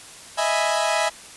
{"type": "chord", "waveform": "sawtooth", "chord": "E major seventh", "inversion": "third", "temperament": "equal", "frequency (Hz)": [622.3, 659.3, 830.6, 987.8], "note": ["D#5", "E5", "G#5", "B5"], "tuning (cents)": [0, 0, 0, 0], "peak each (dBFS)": [-22, -20, -21, -24], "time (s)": [0.37, 1.1], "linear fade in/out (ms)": 20, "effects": ["white hiss -42 dBFS RMS until 1.36 s", "resampled to 24000 Hz"]}